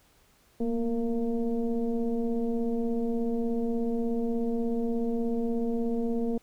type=tone with frequency modulation; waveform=sine; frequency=235.3 Hz; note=A#3; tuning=16 cents sharp; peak=-25 dBFS; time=0.6-6.38 s; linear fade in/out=5 ms; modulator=227 Hz; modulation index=1.1; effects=pink hiss -63 dBFS RMS until 6.42 s